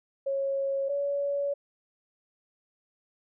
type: tone pair in turn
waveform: sine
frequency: 548 / 566 Hz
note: C#5 / C#5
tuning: -20 / +36 cents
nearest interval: minor second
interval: 56 cents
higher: second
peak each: -26 dBFS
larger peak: neither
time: 0.26-0.89 / 0.89-1.54 s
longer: second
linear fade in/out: 10 ms
effects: none